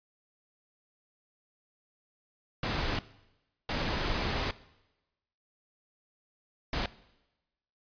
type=noise bursts at uneven times; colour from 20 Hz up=pink; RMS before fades=-31 dBFS; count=3; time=2.63-2.99 / 3.69-4.51 / 6.73-6.86 s; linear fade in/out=2 ms; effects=noise-tail reverb RT60 1.0 s tail -19 dB re dry + resampled to 11025 Hz